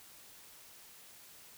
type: silence
effects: white hiss -56 dBFS RMS until 1.57 s